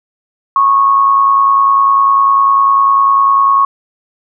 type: tone with amplitude modulation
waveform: sine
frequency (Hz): 1100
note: C#6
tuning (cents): -14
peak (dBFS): -4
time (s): 0.56-3.65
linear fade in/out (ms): 2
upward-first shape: sine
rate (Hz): 110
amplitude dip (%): 45
effects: none